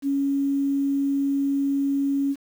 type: tone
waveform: sine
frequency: 278 Hz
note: C#4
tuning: 5 cents sharp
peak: -20 dBFS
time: 0.02-2.36 s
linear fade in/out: 50 ms
effects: 8-bit